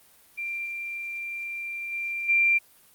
sine tone with level steps, 2370 Hz, D7, 15 cents sharp, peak -29 / -31 / -28 / -18 dBFS, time 0.37-2.59 s, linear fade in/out 20 ms, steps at 0.65 / 1.91 / 2.28 s, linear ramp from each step 20 ms, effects white hiss -57 dBFS RMS until 2.94 s + Opus 32 kbps

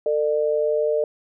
sine tone pair together, 449.5 / 601 Hz, A4 / D5, +37 / +40 cents, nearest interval perfect fourth, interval 503 cents, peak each -21 dBFS, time 0.06-1.04 s, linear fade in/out 2 ms, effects none

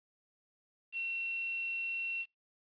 sine tone with quantisation, 2719 Hz, F7, 47 cents flat, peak -34 dBFS, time 0.92-2.26 s, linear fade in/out 50 ms, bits 9, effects noise-tail reverb RT60 0.2 s tail -24 dB re dry + resampled to 11025 Hz

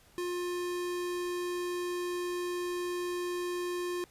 square tone, 354.5 Hz, F4, 26 cents sharp, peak -33 dBFS, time 0.18-4.04 s, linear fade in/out 0 ms, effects pink hiss -61 dBFS RMS until 4.1 s + resampled to 32000 Hz

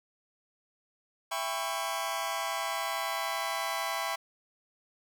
sawtooth chord, C# half-diminished seventh, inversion first, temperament just, 665.2 / 798.3 / 997.9 / 1108.7 Hz, E5 / G5 / B5 / C#6, +16 / +31 / +18 / 0 cents, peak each -33 dBFS, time 1.31-4.16 s, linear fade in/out 10 ms, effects none

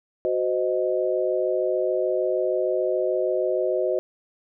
sine chord, C diminished, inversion second, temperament equal with one note detuned, 370 / 515.7 / 622.3 Hz, Gb4 / C5 / Eb5, 0 / -25 / 0 cents, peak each -25 dBFS, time 0.25-3.99 s, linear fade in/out 0 ms, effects none

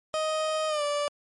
30% pulse tone with pitch glide, 625 to 583.1 Hz, D#5 to D5, +8 to -13 cents, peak -23 dBFS, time 0.14-1.08 s, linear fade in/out 0 ms, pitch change -121 cents, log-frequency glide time 0.68-0.83 s, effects low-pass 11000 Hz 12 dB/octave + MP3 48 kbps

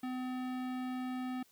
sine tone with hard clipping, 254.3 Hz, C4, 49 cents flat, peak -38 dBFS, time 0.03-1.43 s, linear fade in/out 5 ms, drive 18 dB, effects white hiss -67 dBFS RMS until 1.51 s

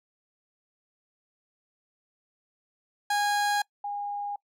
30% pulse / sine tone pair in turn, 822 / 815.9 Hz, G#5 / G#5, -18 / -31 cents, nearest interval unison, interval 13 cents, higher first, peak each -21 / -30 dBFS, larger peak first, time 3.1-3.62 / 3.84-4.36 s, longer neither, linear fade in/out 5 ms, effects noise-tail reverb RT60 0.1 s tail -24 dB re dry + low-pass 12000 Hz 12 dB/octave

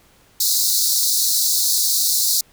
pink high-pass noise, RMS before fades -18 dBFS, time 0.4-2.41 s, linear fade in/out 5 ms, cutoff 3900 Hz, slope 96 dB/octave, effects pink hiss -54 dBFS RMS until 2.52 s

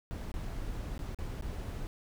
brown noise with dropouts, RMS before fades -38 dBFS, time 0.11-1.87 s, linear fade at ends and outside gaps 0 ms, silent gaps 0.317-0.341 / 0.978-0.992 / 1.146-1.187 / 1.411-1.423 s, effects none

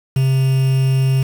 triangle tone with quantisation, 133 Hz, C3, 29 cents sharp, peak -10 dBFS, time 0.16-1.23 s, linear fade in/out 5 ms, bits 5, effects none

